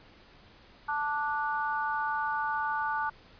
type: chord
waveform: sine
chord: D major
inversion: second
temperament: just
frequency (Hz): 881 / 1174.7 / 1468.3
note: A5 / D6 / F#6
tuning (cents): +2 / 0 / -14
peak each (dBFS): -31 / -34 / -33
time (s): 0.88-3.1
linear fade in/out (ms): 10
effects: pink hiss -56 dBFS RMS until 3.39 s + resampled to 11025 Hz